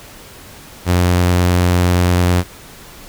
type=tone; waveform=sawtooth; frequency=89 Hz; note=F2; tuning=33 cents sharp; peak=-7 dBFS; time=0.85-2.44 s; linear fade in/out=50 ms; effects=pink hiss -38 dBFS RMS until 3.08 s